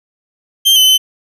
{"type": "tone with pitch steps", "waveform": "40% pulse", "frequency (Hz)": [3154, 3035, 3052], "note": ["G7", "F#7", "G7"], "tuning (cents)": [10, 43, -47], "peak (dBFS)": -5, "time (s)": [0.65, 0.98], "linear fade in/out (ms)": 20, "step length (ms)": 110, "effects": []}